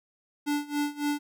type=tone with tremolo; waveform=square; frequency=292 Hz; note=D4; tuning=10 cents flat; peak=-25 dBFS; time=0.46-1.19 s; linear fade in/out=20 ms; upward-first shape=sine; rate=3.6 Hz; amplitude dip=90%; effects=none